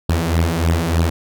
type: beating tone pair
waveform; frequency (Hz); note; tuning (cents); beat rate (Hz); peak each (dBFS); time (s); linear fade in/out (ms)
sawtooth; 81.3 / 84.6; E2 / E2; -23 / +45; 3.3; -14; 0.09-1.1; 5
effects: none